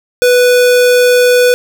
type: tone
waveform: square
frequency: 493.9 Hz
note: B4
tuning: in tune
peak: -6 dBFS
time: 0.22-1.54 s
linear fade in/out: 0 ms
effects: none